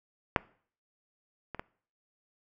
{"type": "clicks", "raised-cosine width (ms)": 0.5, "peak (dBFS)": [-7, -23, -21], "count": 3, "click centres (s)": [0.362, 1.547, 1.595], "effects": ["noise-tail reverb RT60 0.5 s tail -22 dB re dry"]}